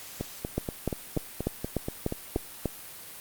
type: two click trains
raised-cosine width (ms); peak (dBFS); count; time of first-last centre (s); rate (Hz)
2; -17 / -13; 10 / 8; 0.21-2.363 / 0.58-2.657; 4.18 / 3.37
effects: white hiss -44 dBFS RMS until 3.2 s + Opus 48 kbps